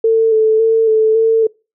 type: tone with vibrato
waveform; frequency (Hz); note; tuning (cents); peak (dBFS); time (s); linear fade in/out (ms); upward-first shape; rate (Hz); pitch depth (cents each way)
sine; 443.6; A4; +14; -8; 0.04-1.47; 5; square; 1.8; 21
effects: noise-tail reverb RT60 0.3 s tail -25 dB re dry